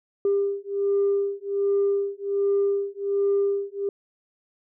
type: beating tone pair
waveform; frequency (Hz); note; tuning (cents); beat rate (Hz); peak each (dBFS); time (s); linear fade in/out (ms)
sine; 398.8 / 400.1; G4 / G4; +30 / +35; 1.3; -23; 0.25-3.89; 2
effects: tanh soft clip ceiling -15 dBFS